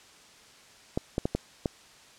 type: clicks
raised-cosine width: 2 ms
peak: -13 dBFS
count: 5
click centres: 0.975 / 1.181 / 1.255 / 1.35 / 1.658 s
effects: white hiss -54 dBFS RMS until 2.18 s + low-pass 7000 Hz 12 dB/octave